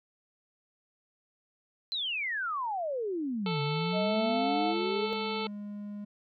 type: exponential two-way sweep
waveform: sine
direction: down then up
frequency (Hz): 4148 to 140 to 454.2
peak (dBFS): -30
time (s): 1.92-5.13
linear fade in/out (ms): 0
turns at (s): 3.61
type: harmonic tone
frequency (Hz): 440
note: A4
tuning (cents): 0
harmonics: 1 / 2 / 3 / 5 / 6 / 7 / 8 / 9 / 10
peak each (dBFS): -35 / -38 / -40 / -42 / -43 / -43 / -44 / -45 / -45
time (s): 3.46-5.47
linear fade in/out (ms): 2
type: tone with pitch glide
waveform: sine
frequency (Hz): 632 to 717.6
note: D#5 to F5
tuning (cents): +27 to +47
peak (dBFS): -29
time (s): 3.92-4.75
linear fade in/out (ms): 50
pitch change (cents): +220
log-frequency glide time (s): 4.05-4.54
type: tone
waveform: triangle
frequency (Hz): 205.9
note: G#3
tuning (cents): -15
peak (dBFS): -35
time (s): 4.14-6.05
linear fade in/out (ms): 10
effects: none